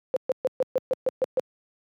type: tone bursts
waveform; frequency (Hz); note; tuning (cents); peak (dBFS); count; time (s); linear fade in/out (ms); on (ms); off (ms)
sine; 517; C5; -21; -19; 9; 0.14-1.396; 0; 24; 130
effects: high-pass 150 Hz 12 dB/octave